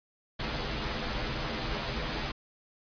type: noise with comb filter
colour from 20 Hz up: pink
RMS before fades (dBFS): -33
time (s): 0.39-2.32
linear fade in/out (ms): 10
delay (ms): 11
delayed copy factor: -0.85
effects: resampled to 11025 Hz